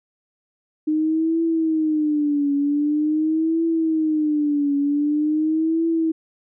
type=tone with vibrato; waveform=sine; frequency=305.8 Hz; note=D#4; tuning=30 cents flat; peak=-17 dBFS; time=0.87-6.12 s; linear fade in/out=10 ms; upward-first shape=triangle; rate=0.45 Hz; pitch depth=140 cents each way; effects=none